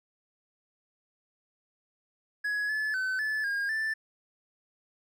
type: tone with pitch steps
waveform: triangle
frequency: 1678 / 1726 / 1521 / 1734 / 1623 / 1765 Hz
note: G#6 / A6 / F#6 / A6 / G#6 / A6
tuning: +17 / -34 / +47 / -26 / -40 / +5 cents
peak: -26 dBFS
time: 2.44-3.94 s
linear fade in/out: 10 ms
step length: 250 ms
effects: none